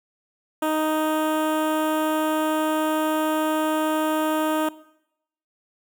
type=tone with notch filter; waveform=15% pulse; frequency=311.1 Hz; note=D#4; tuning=in tune; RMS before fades=-23 dBFS; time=0.62-4.69 s; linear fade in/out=5 ms; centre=4900 Hz; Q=0.66; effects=noise-tail reverb RT60 0.8 s tail -19 dB re dry